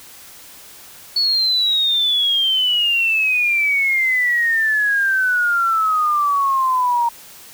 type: exponential sweep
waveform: sine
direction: down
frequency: 4435 to 932.3 Hz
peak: -14 dBFS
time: 1.16-7.09 s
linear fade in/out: 5 ms
effects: white hiss -41 dBFS RMS until 7.53 s